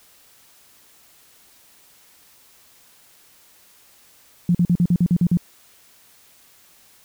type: tone bursts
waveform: sine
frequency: 174.61 Hz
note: F3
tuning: in tune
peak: -13 dBFS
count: 9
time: 4.49-5.372 s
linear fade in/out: 2 ms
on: 58 ms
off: 45 ms
effects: white hiss -53 dBFS RMS until 7.04 s